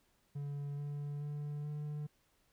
triangle tone with pitch steps, 143 / 144.91 / 146.85 / 148.81 Hz, D3 / D3 / D3 / D3, -46 / -23 / 0 / +23 cents, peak -36 dBFS, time 0.35-2.07 s, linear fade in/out 10 ms, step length 430 ms, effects pink hiss -74 dBFS RMS until 2.52 s

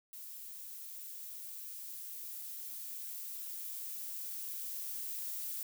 violet noise with level ramp, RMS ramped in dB -48 to -40 dBFS, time 0.13-5.63 s, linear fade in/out 2 ms, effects none

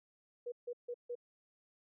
sine tone bursts, 483.5 Hz, B4, 37 cents flat, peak -38 dBFS, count 4, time 0.46-1.154 s, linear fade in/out 10 ms, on 61 ms, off 150 ms, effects none

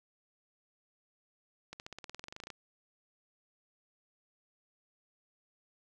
accelerating click train, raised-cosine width 0.2 ms, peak -27 dBFS, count 17, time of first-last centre 1.73-2.503 s, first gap 69 ms, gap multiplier 0.95, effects none

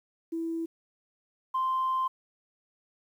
sine tone pair in turn, 329.6 / 1043.4 Hz, E4 / C6, 0 / -5 cents, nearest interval octave + minor sixth, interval 1995 cents, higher second, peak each -29 / -24 dBFS, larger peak second, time 0.32-0.66 / 1.54-2.08 s, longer second, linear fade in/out 10 ms, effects tanh soft clip ceiling -22 dBFS + 10-bit

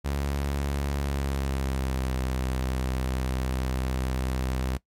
sawtooth tone with pitch glide, 70.3 to 64.47 Hz, C#2 to C2, +25 to -25 cents, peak -22 dBFS, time 0.04-4.78 s, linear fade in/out 20 ms, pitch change -150 cents, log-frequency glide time 0.98-2.14 s, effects noise-tail reverb RT60 0.1 s tail -19 dB re dry + MP3 64 kbps

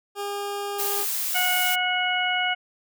20% pulse tone, 405 Hz, G#4, 43 cents flat, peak -23 dBFS, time 0.15-1.06 s, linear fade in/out 50 ms
blue noise, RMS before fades -27 dBFS, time 0.78-1.76 s, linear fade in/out 20 ms
harmonic tone, 730 Hz, F#5, 24 cents flat, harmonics 1 / 2 / 3 / 4, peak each -27 / -27 / -27 / -27 dBFS, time 1.34-2.55 s, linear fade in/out 20 ms
effects none

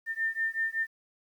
sine beating tone pair, 1800 / 1805.3 Hz, A6 / A6, +39 / +44 cents, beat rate 5.3 Hz, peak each -31 dBFS, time 0.06-0.87 s, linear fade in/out 50 ms, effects 10-bit

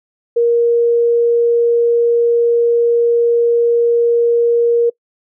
sine tone, 470.6 Hz, A#4, 16 cents sharp, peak -9 dBFS, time 0.36-4.9 s, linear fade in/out 10 ms, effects noise-tail reverb RT60 0.1 s tail -24 dB re dry

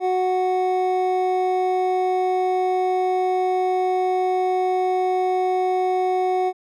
triangle tone pair together, 369.4 / 738 Hz, F#4 / F#5, -3 / -5 cents, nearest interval octave, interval 1198 cents, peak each -19 dBFS, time 0-6.53 s, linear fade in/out 50 ms, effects none

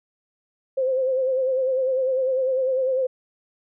sine tone with vibrato, 521 Hz, C5, 7 cents flat, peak -19 dBFS, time 0.77-3.07 s, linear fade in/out 10 ms, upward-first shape sine, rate 10 Hz, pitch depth 49 cents each way, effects none

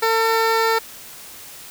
15% pulse tone with notch filter, 450.6 Hz, A4, 41 cents sharp, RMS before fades -18 dBFS, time 0.02-0.79 s, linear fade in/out 10 ms, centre 9300 Hz, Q 1, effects white hiss -39 dBFS RMS until 1.7 s

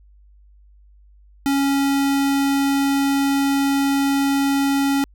square tone, 277.2 Hz, C#4, in tune, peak -17 dBFS, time 1.46-5.04 s, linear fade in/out 0 ms, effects added 50 Hz sine -47 dBFS peak until 5.14 s

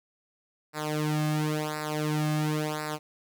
sawtooth tone with flanger, 152.5 Hz, D#3, 34 cents flat, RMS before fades -29 dBFS, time 0.73-2.99 s, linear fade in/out 50 ms, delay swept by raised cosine 0.31 to 2.11 ms, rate 0.95 Hz, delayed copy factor -0.95, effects none

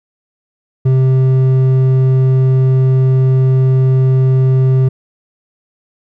sine tone with hard clipping, 130.81 Hz, C3, in tune, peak -9 dBFS, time 0.85-4.89 s, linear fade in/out 10 ms, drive 6 dB, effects none

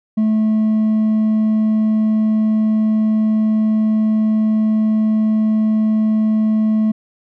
sine tone with hard clipping, 217.1 Hz, A3, 23 cents flat, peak -13 dBFS, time 0.17-6.92 s, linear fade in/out 10 ms, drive 2 dB, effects none

